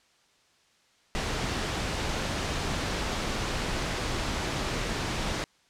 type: noise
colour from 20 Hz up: pink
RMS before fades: -30 dBFS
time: 1.15-5.44 s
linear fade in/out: 0 ms
effects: white hiss -64 dBFS RMS until 5.69 s + low-pass 6000 Hz 12 dB/octave